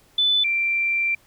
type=tone pair in turn; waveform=sine; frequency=3499 / 2356 Hz; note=A7 / D7; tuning=-10 / +5 cents; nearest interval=perfect fifth; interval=685 cents; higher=first; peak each=-16 / -19 dBFS; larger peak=first; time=0.18-0.44 / 0.44-1.15 s; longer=second; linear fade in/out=5 ms; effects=pink hiss -57 dBFS RMS until 1.26 s